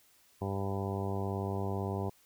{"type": "harmonic tone with a mistuned harmonic", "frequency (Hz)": 98, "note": "G2", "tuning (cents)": 0, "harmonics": [1, 2, 3, 4, 5, 6, 7, 8, 9, 10], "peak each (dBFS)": [-35, -39, -44, -39, -44, -47, -44, -45, -46, -47], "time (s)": [0.41, 2.1], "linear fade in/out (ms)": 10, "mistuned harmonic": 10, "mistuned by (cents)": 19, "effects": ["white hiss -65 dBFS RMS until 2.25 s"]}